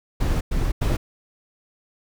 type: noise bursts at uneven times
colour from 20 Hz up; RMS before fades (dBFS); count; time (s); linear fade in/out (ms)
brown; -21; 3; 0.2-0.41 / 0.51-0.72 / 0.81-0.97; 10
effects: none